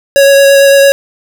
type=tone with vibrato; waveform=square; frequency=554.4 Hz; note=C#5; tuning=in tune; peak=-3 dBFS; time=0.16-0.92 s; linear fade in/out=0 ms; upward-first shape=sine; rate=8.9 Hz; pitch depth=10 cents each way; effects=none